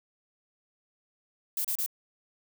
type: noise bursts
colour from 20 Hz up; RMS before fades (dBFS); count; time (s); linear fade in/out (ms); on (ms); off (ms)
violet; -30; 3; 1.57-1.862; 2; 76; 32
effects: none